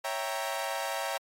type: chord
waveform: sawtooth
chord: C# diminished seventh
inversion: none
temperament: equal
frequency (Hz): 554.4 / 659.3 / 784 / 932.3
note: C#5 / E5 / G5 / Bb5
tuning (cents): 0 / 0 / 0 / 0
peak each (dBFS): -33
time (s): 0.04-1.18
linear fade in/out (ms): 10
effects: AAC 48 kbps